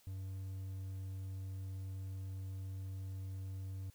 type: tone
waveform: triangle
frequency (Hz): 95.3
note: G2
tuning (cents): -48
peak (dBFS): -39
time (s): 0.07-3.9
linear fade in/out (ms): 0
effects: white hiss -68 dBFS RMS until 3.94 s